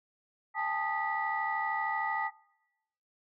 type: tone cluster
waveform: sine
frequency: 806 / 879 / 1236 / 1954 Hz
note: G5 / A5 / D#6 / B6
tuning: +48 / -2 / -12 / -19 cents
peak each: -37 / -33 / -36 / -34 dBFS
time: 0.54-2.31 s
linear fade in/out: 50 ms
effects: noise-tail reverb RT60 1.0 s tail -24 dB re dry + tanh soft clip ceiling -19 dBFS

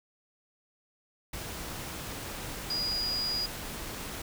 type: tone in noise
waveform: sine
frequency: 4891 Hz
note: D#8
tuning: 31 cents flat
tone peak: -29 dBFS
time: 2.7-3.46 s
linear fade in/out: 5 ms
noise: pink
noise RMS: -39 dBFS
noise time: 1.33-4.22 s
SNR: +7 dB
effects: none

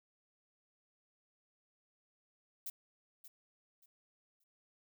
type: noise with echo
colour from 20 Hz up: violet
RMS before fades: -42 dBFS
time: 2.66-2.7 s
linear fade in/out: 5 ms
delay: 580 ms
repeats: 3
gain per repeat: -12 dB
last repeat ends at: 4.44 s
effects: none

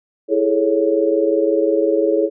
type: chord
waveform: sine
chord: A major seventh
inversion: second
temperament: equal with one note detuned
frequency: 329.6 / 415.3 / 435.2 / 554.4 Hz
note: E4 / G#4 / A4 / C#5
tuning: 0 / 0 / -19 / 0 cents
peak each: -19 dBFS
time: 0.28-2.3 s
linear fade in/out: 50 ms
effects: none

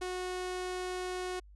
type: tone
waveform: sawtooth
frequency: 365.6 Hz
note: F#4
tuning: 21 cents flat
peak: -31 dBFS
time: 0.01-1.4 s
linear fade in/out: 10 ms
effects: added 50 Hz sine -52 dBFS peak until 1.55 s + resampled to 24000 Hz

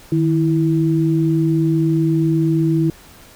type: tone pair together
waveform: sine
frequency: 155.56 / 327.3 Hz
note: D#3 / E4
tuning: 0 / -12 cents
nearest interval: octave + minor second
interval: 1288 cents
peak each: -16 dBFS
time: 0.12-2.9 s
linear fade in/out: 2 ms
effects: pink hiss -44 dBFS RMS until 3.35 s

